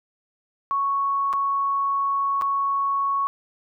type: tone with dropouts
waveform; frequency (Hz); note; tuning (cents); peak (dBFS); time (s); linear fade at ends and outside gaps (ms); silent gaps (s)
sine; 1108.7; C#6; 0; -20; 0.71-3.27; 0; 1.329-1.335 / 2.413-2.42
effects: none